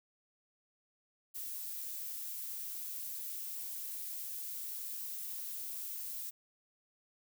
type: noise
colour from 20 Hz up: violet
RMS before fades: -42 dBFS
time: 1.34-6.31 s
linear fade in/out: 20 ms
effects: none